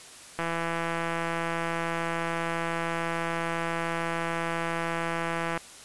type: click train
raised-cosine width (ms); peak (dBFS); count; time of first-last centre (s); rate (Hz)
0.5; -15; 867; 0.39-5.576; 167
effects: white hiss -47 dBFS RMS until 5.84 s + resampled to 24000 Hz